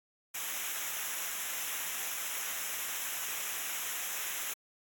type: noise with comb filter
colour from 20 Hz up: white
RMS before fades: -37 dBFS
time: 0.34-4.54 s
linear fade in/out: 10 ms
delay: 0.22 ms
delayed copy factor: -0.8
effects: AAC 64 kbps